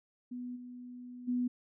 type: tone with level steps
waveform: sine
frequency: 246.9 Hz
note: B3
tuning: in tune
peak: -38 / -44 / -29 dBFS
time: 0.31-1.48 s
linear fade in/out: 10 ms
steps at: 0.55 / 1.27 s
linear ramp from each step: 20 ms
effects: none